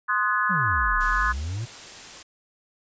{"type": "chord", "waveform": "sine", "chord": "Ab dominant seventh", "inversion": "first", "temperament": "equal with one note detuned", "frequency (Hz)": [1046.5, 1244.5, 1480, 1703], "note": ["C6", "Eb6", "Gb6", "Ab6"], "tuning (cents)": [0, 0, 0, 43], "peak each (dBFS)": -26, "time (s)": [0.08, 1.33], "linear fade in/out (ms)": 20}
{"type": "exponential two-way sweep", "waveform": "triangle", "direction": "down then up", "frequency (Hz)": [208.6, 32.86, 123], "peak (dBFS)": -25, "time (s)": [0.49, 1.66], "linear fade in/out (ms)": 20, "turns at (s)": 1}
{"type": "noise", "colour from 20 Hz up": "white", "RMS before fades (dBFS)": -41, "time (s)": [1, 2.23], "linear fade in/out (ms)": 10}
{"effects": ["resampled to 16000 Hz"]}